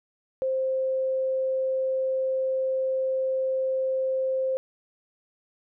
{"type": "tone", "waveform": "sine", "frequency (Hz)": 525, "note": "C5", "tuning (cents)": 6, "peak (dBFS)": -23, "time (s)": [0.42, 4.57], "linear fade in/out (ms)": 0, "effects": []}